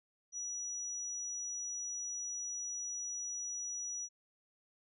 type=tone; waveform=sine; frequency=5850 Hz; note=F#8; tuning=21 cents flat; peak=-38 dBFS; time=0.32-4.09 s; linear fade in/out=50 ms; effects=none